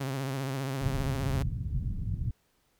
sawtooth tone with vibrato, 134.6 Hz, C3, 49 cents sharp, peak -27 dBFS, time 0-1.43 s, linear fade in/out 10 ms, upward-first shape triangle, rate 15 Hz, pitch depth 87 cents each way
white low-pass noise, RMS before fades -32 dBFS, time 0.81-2.31 s, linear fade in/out 5 ms, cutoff 140 Hz, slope 24 dB/octave
effects pink hiss -71 dBFS RMS until 2.79 s

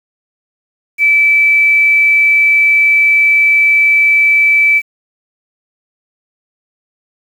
sine tone with quantisation, 2313 Hz, D7, 27 cents flat, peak -6 dBFS, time 0.98-4.82 s, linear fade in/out 50 ms, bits 6, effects none

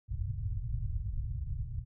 white low-pass noise, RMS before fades -35 dBFS, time 0.08-1.85 s, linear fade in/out 50 ms, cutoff 120 Hz, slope 48 dB/octave, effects none

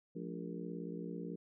harmonic tone with a mistuned harmonic, 58.2 Hz, A#1, 2 cents flat, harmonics 3 / 4 / 5 / 6 / 7 / 8, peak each -44 / -48 / -47 / -50 / -50 / -50 dBFS, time 0.15-1.36 s, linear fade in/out 10 ms, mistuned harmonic 4, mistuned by -120 cents, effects none

